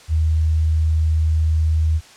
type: tone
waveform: sine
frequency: 79.1 Hz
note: D#2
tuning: 29 cents sharp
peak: -14 dBFS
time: 0.08-2.01 s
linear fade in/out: 50 ms
effects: white hiss -45 dBFS RMS until 2.16 s + low-pass 7000 Hz 12 dB/octave